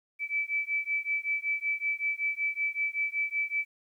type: beating tone pair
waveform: sine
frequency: 2307 / 2312.3 Hz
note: D7 / D7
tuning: -31 / -27 cents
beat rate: 5.3 Hz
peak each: -31 dBFS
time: 0.19-3.65 s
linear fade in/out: 50 ms
effects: 11-bit